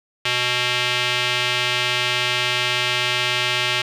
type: tone with band-pass filter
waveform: square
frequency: 123.47 Hz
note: B2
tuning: in tune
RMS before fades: -21 dBFS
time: 0.25-3.82 s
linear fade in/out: 5 ms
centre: 2900 Hz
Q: 2
effects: none